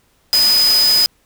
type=tone in noise; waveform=sine; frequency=5000 Hz; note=D#8; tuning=8 cents sharp; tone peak=-10 dBFS; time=0.33-1.06 s; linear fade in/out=0 ms; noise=white; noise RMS=-21 dBFS; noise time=0.33-1.06 s; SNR=+8 dB; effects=pink hiss -58 dBFS RMS until 1.25 s